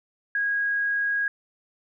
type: tone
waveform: sine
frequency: 1644 Hz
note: G#6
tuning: 18 cents flat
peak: -22 dBFS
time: 0.35-1.28 s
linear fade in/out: 2 ms
effects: none